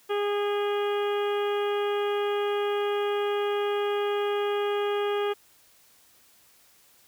harmonic tone, 409.9 Hz, G#4, 23 cents flat, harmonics 1 / 2 / 3 / 4 / 5 / 6 / 7 / 8, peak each -25 / -34 / -35 / -40 / -44 / -43 / -43 / -42 dBFS, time 0.09-5.34 s, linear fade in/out 20 ms, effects white hiss -59 dBFS RMS until 7.07 s

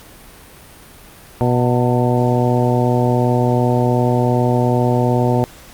harmonic tone with a mistuned harmonic, 122.6 Hz, B2, 12 cents flat, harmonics 1 / 2 / 3 / 4 / 5 / 6 / 7, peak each -16 / -19 / -21 / -22 / -23 / -24 / -24 dBFS, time 1.41-5.44 s, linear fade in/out 0 ms, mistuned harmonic 7, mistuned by +64 cents, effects pink hiss -41 dBFS RMS until 5.73 s + Opus 48 kbps

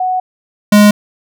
sine / square tone pair in turn, 740 / 207.7 Hz, F#5 / G#3, 0 / 0 cents, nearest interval octave + minor seventh, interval 2200 cents, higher first, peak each -12 / -4 dBFS, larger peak second, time 0-0.2 / 0.72-0.91 s, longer first, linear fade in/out 5 ms, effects none

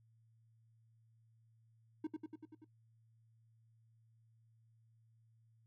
triangle tone with echo, 311.1 Hz, D#4, in tune, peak -34 dBFS, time 2.04-2.07 s, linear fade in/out 5 ms, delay 96 ms, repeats 6, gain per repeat -3 dB, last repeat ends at 2.646 s, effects noise-tail reverb RT60 0.1 s tail -18 dB re dry + added 113 Hz sine -67 dBFS peak until 5.66 s

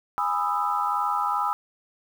sine chord, E major seventh, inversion first, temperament just, 824.1 / 988.9 / 1236.1 / 1318.5 Hz, G#5 / B5 / D#6 / E6, -14 / +2 / -12 / 0 cents, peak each -28 dBFS, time 0.18-1.53 s, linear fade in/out 0 ms, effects 8-bit

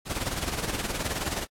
pink noise with tremolo, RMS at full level -28 dBFS, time 0.05-1.47 s, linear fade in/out 50 ms, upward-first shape sine, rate 19 Hz, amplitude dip 65%, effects low-pass 12000 Hz 12 dB/octave + AAC 64 kbps

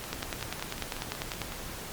two click trains, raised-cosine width 0.2 ms, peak -21 / -14 dBFS, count 9 / 14, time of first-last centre 0.04-1.521 / 0.13-1.417 s, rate 5.4 / 10.1 Hz, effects pink hiss -40 dBFS RMS until 1.92 s + MP3 96 kbps

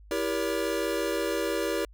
square chord, E diminished seventh, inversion none, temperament just, 329.6 / 395.6 / 474.7 / 569.6 Hz, E4 / G4 / Bb4 / Db5, 0 / +16 / +31 / +47 cents, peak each -33 dBFS, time 0.11-1.85 s, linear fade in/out 2 ms, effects added 51 Hz sine -48 dBFS peak until 1.93 s

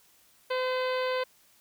harmonic tone, 511 Hz, C5, 41 cents flat, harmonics 1 / 2 / 3 / 4 / 5 / 6 / 7 / 8 / 9, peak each -28 / -34 / -38 / -40 / -42 / -44 / -45 / -46 / -47 dBFS, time 0.5-1.24 s, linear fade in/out 10 ms, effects white hiss -62 dBFS RMS until 1.6 s

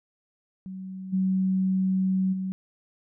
sine tone with level steps, 188.6 Hz, F#3, 33 cents sharp, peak -34 / -21 / -27 dBFS, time 0.66-2.52 s, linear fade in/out 0 ms, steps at 1.12 / 2.32 s, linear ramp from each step 20 ms, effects none

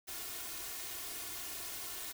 white noise with comb filter, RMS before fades -43 dBFS, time 0.07-2.13 s, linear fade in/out 20 ms, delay 2.8 ms, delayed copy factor +0.7, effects none

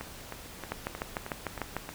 two click trains, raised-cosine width 0.5 ms, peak -16 / -22 dBFS, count 8 / 7, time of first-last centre 0.72-1.766 / 0.01-1.891 s, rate 6.69 / 3.19 Hz, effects pink hiss -46 dBFS RMS until 1.94 s

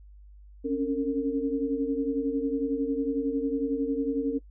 sine tone cluster, 270.9 / 281.9 / 456.8 Hz, C#4 / C#4 / A#4, -40 / +29 / -35 cents, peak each -29 dBFS, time 0.64-4.39 s, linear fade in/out 20 ms, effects noise-tail reverb RT60 0.1 s tail -19 dB re dry + added 50 Hz sine -47 dBFS peak until 4.5 s

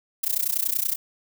violet noise with amplitude modulation, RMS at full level -21 dBFS, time 0.23-0.96 s, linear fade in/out 10 ms, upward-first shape sine, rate 30.5 Hz, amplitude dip 95%, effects none

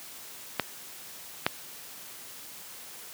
clicks, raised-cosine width 0.3 ms, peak -8 / -6 dBFS, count 2, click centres 0.597 / 1.465 s, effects white hiss -45 dBFS RMS until 3.13 s + high-pass 100 Hz 12 dB/octave

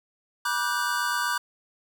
square chord, G major seventh, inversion first, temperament equal with one note detuned, 968.6 / 1174.7 / 1480 / 1568 Hz, B5 / D6 / F#6 / G6, -34 / 0 / 0 / 0 cents, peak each -31 dBFS, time 0.45-1.38 s, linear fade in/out 5 ms, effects none

